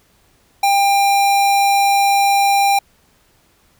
square tone, 797 Hz, G5, 28 cents sharp, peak -12 dBFS, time 0.63-2.79 s, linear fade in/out 5 ms, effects pink hiss -56 dBFS RMS until 3.79 s

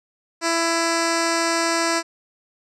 10% pulse tone with low-pass filter, 332.8 Hz, E4, 17 cents sharp, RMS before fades -21 dBFS, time 0.41-2.03 s, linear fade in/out 50 ms, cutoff 7000 Hz, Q 3, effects none

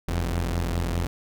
sawtooth tone pair together, 45.09 / 85.2 Hz, F#1 / F2, -44 / -42 cents, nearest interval major seventh, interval 1102 cents, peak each -23 dBFS, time 0.08-1.07 s, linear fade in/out 0 ms, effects none

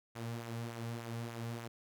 sawtooth tone with flanger, 116.54 Hz, A#2, in tune, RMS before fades -42 dBFS, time 0.15-1.68 s, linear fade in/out 10 ms, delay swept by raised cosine 0.2 to 3.2 ms, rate 3.4 Hz, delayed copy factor -0.5, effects none

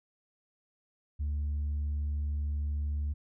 sine tone, 73.42 Hz, D2, in tune, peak -27 dBFS, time 1.19-3.14 s, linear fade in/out 20 ms, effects tanh soft clip ceiling -28 dBFS

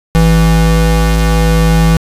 square tone pair together, 54.57 / 164.2 Hz, A1 / E3, -14 / -6 cents, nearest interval octave + perfect fifth, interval 1908 cents, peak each -10 dBFS, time 0.15-1.97 s, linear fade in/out 0 ms, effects resampled to 32000 Hz

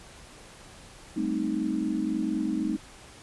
sine chord, A half-diminished seventh, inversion third, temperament equal, 196 / 220 / 261.6 / 311.1 Hz, G3 / A3 / C4 / Eb4, 0 / 0 / 0 / 0 cents, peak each -34 / -31 / -32 / -29 dBFS, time 1.16-2.77 s, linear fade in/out 10 ms, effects pink hiss -49 dBFS RMS until 3.22 s + resampled to 24000 Hz

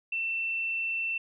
sine tone, 2685 Hz, E7, 31 cents sharp, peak -28 dBFS, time 0.12-1.18 s, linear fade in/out 5 ms, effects none

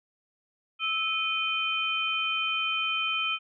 sine tone cluster, 1309 / 2473 / 3092 Hz, E6 / D#7 / G7, -13 / -11 / -24 cents, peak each -32 / -29 / -30 dBFS, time 0.79-3.39 s, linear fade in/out 50 ms, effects none

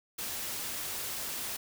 white noise, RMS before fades -37 dBFS, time 0.18-1.57 s, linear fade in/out 10 ms, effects none

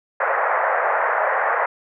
pink band-pass noise, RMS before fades -20 dBFS, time 0.2-1.66 s, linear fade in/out 5 ms, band 510 to 1900 Hz, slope 48 dB/octave, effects none

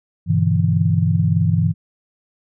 sine chord, E minor seventh, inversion first, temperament equal with one note detuned, 99.94 / 123.47 / 146.83 / 164.81 Hz, G2 / B2 / D3 / E3, +34 / 0 / 0 / 0 cents, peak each -18 / -22 / -22 / -17 dBFS, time 0.26-1.74 s, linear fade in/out 50 ms, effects none

